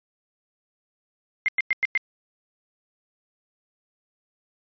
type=tone bursts; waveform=sine; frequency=2099 Hz; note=C7; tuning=5 cents sharp; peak=-18 dBFS; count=5; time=1.46-1.975 s; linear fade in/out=0 ms; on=23 ms; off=100 ms; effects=resampled to 11025 Hz